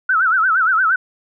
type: tone with vibrato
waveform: sine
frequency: 1412 Hz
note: F6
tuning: 19 cents sharp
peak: -12 dBFS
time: 0.09-0.96 s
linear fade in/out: 5 ms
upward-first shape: sine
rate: 8.6 Hz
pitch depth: 170 cents each way
effects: none